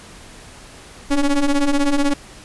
square ring-modulated tone, 140 Hz, C#3, 18 cents sharp, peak -12 dBFS, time 1.1-2.14 s, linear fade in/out 10 ms, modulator 148 Hz, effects pink hiss -41 dBFS RMS until 2.44 s + resampled to 24000 Hz

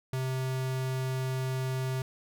square tone, 130.5 Hz, C3, 4 cents flat, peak -30 dBFS, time 0.13-2.02 s, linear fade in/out 2 ms, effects none

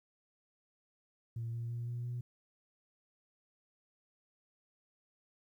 sine tone with pitch steps, 115.5 / 117.04 / 118.61 / 120.2 / 121.8 Hz, A#2 / A#2 / A#2 / B2 / B2, -16 / +7 / +30 / -46 / -24 cents, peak -35 dBFS, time 1.36-2.21 s, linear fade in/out 5 ms, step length 170 ms, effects tanh soft clip ceiling -33 dBFS + 12-bit

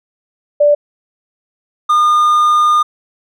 sine / triangle tone pair in turn, 586 / 1215.4 Hz, D5 / D#6, -4 / -41 cents, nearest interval octave + minor second, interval 1263 cents, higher second, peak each -6 dBFS, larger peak neither, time 0.6-0.75 / 1.89-2.83 s, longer second, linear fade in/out 10 ms, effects none

